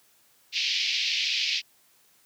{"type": "band-pass noise", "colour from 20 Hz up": "pink", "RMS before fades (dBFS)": -27, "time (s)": [0.52, 1.62], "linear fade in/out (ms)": 50, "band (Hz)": [2300, 5300], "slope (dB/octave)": 48, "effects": ["white hiss -62 dBFS RMS until 2.25 s", "high-pass 80 Hz 12 dB/octave"]}